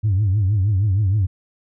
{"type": "tone with vibrato", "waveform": "sine", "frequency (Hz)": 100, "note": "G2", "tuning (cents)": 35, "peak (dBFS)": -13, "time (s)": [0.03, 1.27], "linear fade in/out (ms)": 20, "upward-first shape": "triangle", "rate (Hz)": 6.4, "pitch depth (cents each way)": 180, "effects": ["tanh soft clip ceiling -12 dBFS"]}